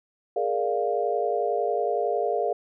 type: chord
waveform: sine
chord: Bb dominant seventh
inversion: third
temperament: equal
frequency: 415.3 / 466.2 / 587.3 / 698.5 Hz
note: Ab4 / Bb4 / D5 / F5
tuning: 0 / 0 / 0 / 0 cents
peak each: -28 / -28 / -30 / -27 dBFS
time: 0.36-2.53 s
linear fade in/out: 5 ms
effects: none